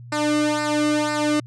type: tone with flanger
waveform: sawtooth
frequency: 300 Hz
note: D4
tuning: 37 cents sharp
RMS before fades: -21 dBFS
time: 0.12-1.4 s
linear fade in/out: 5 ms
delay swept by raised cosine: 0.31 to 1.22 ms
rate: 2 Hz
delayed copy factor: -0.8
effects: added 120 Hz sine -37 dBFS peak until 1.46 s + resampled to 22050 Hz